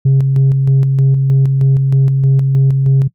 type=tone with tremolo; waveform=sine; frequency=135.3 Hz; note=C#3; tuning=42 cents flat; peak=-4 dBFS; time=0.05-3.08 s; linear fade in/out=10 ms; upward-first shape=square; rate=3.2 Hz; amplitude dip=40%; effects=noise-tail reverb RT60 0.1 s tail -19 dB re dry + tanh soft clip ceiling -5 dBFS